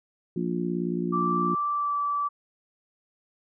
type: harmonic tone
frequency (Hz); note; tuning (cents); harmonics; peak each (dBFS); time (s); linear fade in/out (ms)
58.8; A#1; +16; 3 / 4 / 5 / 6; -29 / -32 / -33 / -31; 0.36-1.55; 5
type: tone with pitch glide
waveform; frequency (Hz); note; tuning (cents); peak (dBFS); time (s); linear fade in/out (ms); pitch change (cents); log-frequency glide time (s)
sine; 1169 to 1157.6; D6 to D6; -8 to -25; -24; 1.12-2.29; 20; -17; 1.73-1.96
effects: none